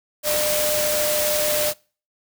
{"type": "tone in noise", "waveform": "sine", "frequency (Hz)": 600, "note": "D5", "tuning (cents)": 37, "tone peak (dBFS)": -22, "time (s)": [0.23, 1.74], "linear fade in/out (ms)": 50, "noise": "white", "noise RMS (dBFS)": -23, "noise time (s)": [0.23, 1.74], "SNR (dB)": -2, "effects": ["noise-tail reverb RT60 0.4 s tail -25 dB re dry"]}